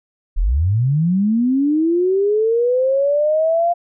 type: linear sweep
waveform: sine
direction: up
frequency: 30.87 to 699 Hz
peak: -13 dBFS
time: 0.36-3.74 s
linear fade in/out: 20 ms
effects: none